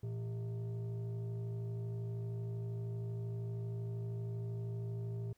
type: tone with frequency modulation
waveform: sine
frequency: 115.1 Hz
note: A#2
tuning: 22 cents flat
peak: -35 dBFS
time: 0.03-5.33 s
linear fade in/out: 5 ms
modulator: 283 Hz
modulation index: 0.52
effects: tanh soft clip ceiling -36 dBFS + pink hiss -75 dBFS RMS until 5.37 s